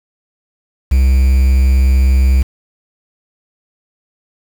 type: tone with quantisation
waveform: triangle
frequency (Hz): 65.41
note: C2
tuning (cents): 0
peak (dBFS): -5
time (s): 0.91-2.43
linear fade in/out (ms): 10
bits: 5
effects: none